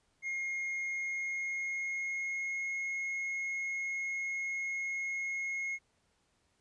triangle tone with pitch glide, 2142 to 2161 Hz, C7 to C#7, +40 to -45 cents, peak -32 dBFS, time 0.22-5.79 s, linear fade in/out 50 ms, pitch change +15 cents, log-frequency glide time 0.83-2.75 s, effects pink hiss -74 dBFS RMS until 6.6 s + resampled to 22050 Hz

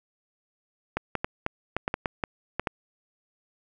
clicks, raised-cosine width 0.5 ms, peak -11 dBFS, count 11, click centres 0.97 / 1.153 / 1.245 / 1.464 / 1.766 / 1.879 / 1.941 / 2.058 / 2.238 / 2.596 / 2.672 s, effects none

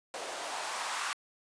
blue noise with band-pass filter sweep, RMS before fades -37 dBFS, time 0.14-1.13 s, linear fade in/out 0 ms, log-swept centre 540 to 1200 Hz, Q 2.1, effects resampled to 22050 Hz

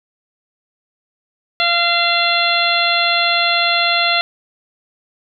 harmonic tone with a mistuned harmonic, 689 Hz, F5, 24 cents flat, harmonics 1 / 2 / 3 / 4 / 5 / 6, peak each -20 / -20 / -20 / -20 / -20 / -20 dBFS, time 1.6-4.21 s, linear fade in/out 0 ms, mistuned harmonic 4, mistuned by -16 cents, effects none

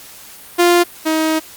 sawtooth tone pair in turn, 349.2 / 316.4 Hz, F4 / D#4, 0 / +29 cents, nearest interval major second, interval 171 cents, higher first, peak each -5 / -10 dBFS, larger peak first, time 0.58-0.84 / 1.05-1.4 s, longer second, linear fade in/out 20 ms, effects white hiss -38 dBFS RMS until 1.56 s + Opus 48 kbps

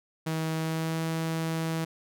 sawtooth tone with pitch glide, 160 to 162.42 Hz, D#3 to E3, +49 to -25 cents, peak -24 dBFS, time 0.26-1.85 s, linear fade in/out 10 ms, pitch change +26 cents, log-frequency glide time 0.55-1.01 s, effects none

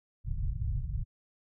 pink low-pass noise, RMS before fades -32 dBFS, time 0.24-1.05 s, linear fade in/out 50 ms, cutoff 140 Hz, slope 48 dB/octave, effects none

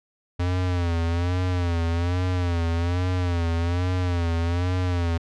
square tone with vibrato, 87.31 Hz, F2, in tune, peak -22 dBFS, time 0.39-5.18 s, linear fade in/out 10 ms, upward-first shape sine, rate 1.2 Hz, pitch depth 80 cents each way, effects low-pass 5000 Hz 12 dB/octave

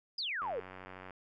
sine exponential sweep, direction down, 5120 to 415.3 Hz, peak -34 dBFS, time 0.18-0.6 s, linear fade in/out 5 ms
click train, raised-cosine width 0.5 ms, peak -32 dBFS, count 65, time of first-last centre 0.42-1.107 s, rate 93.1 Hz
effects none

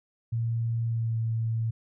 sine tone with pitch glide, 115.4 to 113.29 Hz, A#2 to A#2, -17 to -49 cents, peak -25 dBFS, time 0.32-1.71 s, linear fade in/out 10 ms, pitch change -32 cents, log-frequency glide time 0.86-1.16 s, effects none

